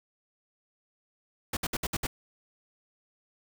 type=noise bursts; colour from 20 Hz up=pink; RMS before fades=-31 dBFS; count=6; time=1.53-2.069 s; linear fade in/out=5 ms; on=39 ms; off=61 ms; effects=none